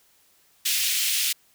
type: high-pass noise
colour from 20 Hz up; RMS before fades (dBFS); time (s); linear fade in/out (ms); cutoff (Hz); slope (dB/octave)
pink; -24; 0.65-1.33; 10; 2500; 24
effects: white hiss -61 dBFS RMS until 1.54 s